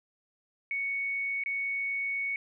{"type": "tone with dropouts", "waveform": "sine", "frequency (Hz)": 2223, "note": "C#7", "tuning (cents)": 4, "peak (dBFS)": -29, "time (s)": [0.71, 2.36], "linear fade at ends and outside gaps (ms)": 1, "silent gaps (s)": [1.437, 1.46], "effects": []}